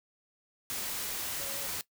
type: tone in noise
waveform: sine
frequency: 554.4 Hz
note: C#5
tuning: in tune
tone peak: -45 dBFS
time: 1.4-1.67 s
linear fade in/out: 0 ms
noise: white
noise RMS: -36 dBFS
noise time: 0.7-1.81 s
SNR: -12 dB
effects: noise-tail reverb RT60 0.1 s tail -18 dB re dry